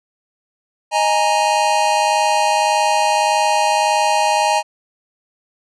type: chord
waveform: square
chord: D# suspended fourth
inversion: none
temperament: equal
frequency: 622.3 / 830.6 / 932.3 Hz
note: D#5 / G#5 / A#5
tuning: 0 / 0 / 0 cents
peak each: -21 / -17 / -19 dBFS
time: 0.91-4.63 s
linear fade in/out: 50 ms
effects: resampled to 22050 Hz